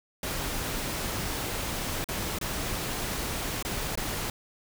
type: noise with dropouts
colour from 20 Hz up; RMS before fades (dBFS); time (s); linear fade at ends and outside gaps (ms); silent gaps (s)
pink; -32; 0.23-4.3; 2; 2.043-2.087 / 2.387-2.412 / 3.626-3.649 / 3.955-3.974
effects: none